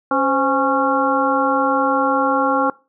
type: harmonic tone with a mistuned harmonic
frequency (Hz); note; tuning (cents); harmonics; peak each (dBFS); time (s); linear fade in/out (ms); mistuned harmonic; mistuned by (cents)
274.9; C#4; -14; 1 / 2 / 3 / 4 / 5; -21 / -21 / -21 / -21 / -21; 0.11-2.7; 2; 2; -94
effects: noise-tail reverb RT60 0.3 s tail -22 dB re dry